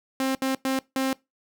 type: tone bursts at uneven times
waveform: sawtooth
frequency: 265.2 Hz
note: C4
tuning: 23 cents sharp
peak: -19 dBFS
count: 4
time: 0.2-0.35 / 0.42-0.55 / 0.65-0.79 / 0.96-1.13 s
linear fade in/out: 2 ms
effects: noise-tail reverb RT60 0.2 s tail -22 dB re dry